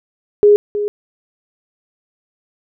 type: tone with echo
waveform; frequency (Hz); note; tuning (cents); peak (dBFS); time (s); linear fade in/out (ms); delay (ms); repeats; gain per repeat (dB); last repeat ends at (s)
sine; 413.8; G#4; -6; -5; 0.43-0.56; 0; 320; 1; -11; 0.88
effects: none